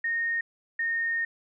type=tone pair in turn; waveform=sine; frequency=1849 / 1840.9 Hz; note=A#6 / A#6; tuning=-15 / -22 cents; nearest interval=unison; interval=7 cents; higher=first; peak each=-25 dBFS; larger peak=neither; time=0.04-0.41 / 0.79-1.25 s; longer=second; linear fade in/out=5 ms; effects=none